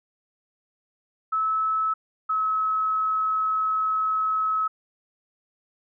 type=tone pair in turn; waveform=sine; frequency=1300 / 1288 Hz; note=E6 / E6; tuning=-24 / -41 cents; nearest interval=unison; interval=17 cents; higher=first; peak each=-21 dBFS; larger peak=neither; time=1.32-1.94 / 2.29-4.68 s; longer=second; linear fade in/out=10 ms; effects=none